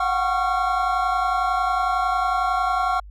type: tone cluster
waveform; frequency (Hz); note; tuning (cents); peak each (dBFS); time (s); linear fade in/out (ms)
triangle; 723 / 754 / 1101 / 1370; F#5 / F#5 / C#6 / F6; -40 / +32 / -12 / -34; -23; 0-3; 5
effects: added 50 Hz sine -38 dBFS peak until 3.1 s